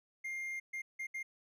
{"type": "tone bursts at uneven times", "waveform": "triangle", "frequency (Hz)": 2114, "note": "C7", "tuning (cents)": 17, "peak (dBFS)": -36, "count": 4, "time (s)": [[0.24, 0.6], [0.73, 0.82], [0.99, 1.07], [1.14, 1.23]], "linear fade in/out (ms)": 10, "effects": []}